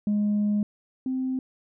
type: tone pair in turn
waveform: sine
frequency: 207.7 / 259.6 Hz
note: G#3 / C4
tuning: 0 / -13 cents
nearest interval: major third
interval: 387 cents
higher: second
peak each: -19 / -24 dBFS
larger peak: first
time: 0.07-0.63 / 1.06-1.39 s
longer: first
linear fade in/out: 2 ms
effects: tanh soft clip ceiling -19 dBFS